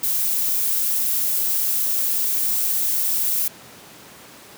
violet noise, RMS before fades -21 dBFS, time 0.03-3.48 s, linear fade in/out 5 ms, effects pink hiss -43 dBFS RMS until 4.57 s + high-pass 150 Hz 12 dB/octave

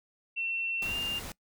sine tone with pitch glide, 2705 to 2800 Hz, E7 to F7, +44 to +4 cents, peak -30 dBFS, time 0.36-1.2 s, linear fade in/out 20 ms, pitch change +60 cents, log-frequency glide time 0.83-0.96 s
pink noise, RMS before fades -41 dBFS, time 0.82-1.32 s, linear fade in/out 2 ms
effects noise-tail reverb RT60 0.1 s tail -22 dB re dry

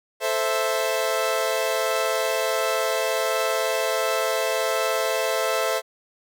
sawtooth chord, A minor, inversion none, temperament equal, 440 / 523.3 / 659.3 Hz, A4 / C5 / E5, 0 / 0 / 0 cents, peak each -24 / -22 / -21 dBFS, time 0.2-5.82 s, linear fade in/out 50 ms, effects none

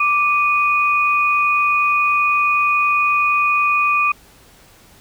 sine tone pair together, 1174.7 / 2476 Hz, D6 / D#7, 0 / -9 cents, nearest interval octave + minor second, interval 1291 cents, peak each -16 dBFS, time 0-4.12 s, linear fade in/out 5 ms, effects pink hiss -48 dBFS RMS until 5 s

